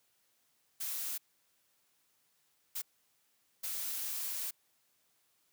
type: noise bursts at uneven times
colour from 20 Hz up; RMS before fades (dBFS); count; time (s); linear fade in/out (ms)
blue; -38; 3; 0.8-1.18 / 2.75-2.82 / 3.63-4.51; 10
effects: white hiss -74 dBFS RMS until 5.52 s + high-pass 80 Hz 12 dB/octave